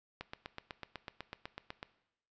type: click train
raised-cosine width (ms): 0.3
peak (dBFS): -25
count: 14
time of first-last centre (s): 0.21-1.829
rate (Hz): 8.03
effects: noise-tail reverb RT60 0.8 s tail -17 dB re dry + resampled to 16000 Hz